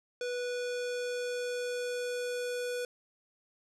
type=tone with low-pass filter sweep; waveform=square; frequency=490.9 Hz; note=B4; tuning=10 cents flat; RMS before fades=-35 dBFS; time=0.21-2.85 s; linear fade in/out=2 ms; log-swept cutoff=6100 to 10000 Hz; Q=1.1; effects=none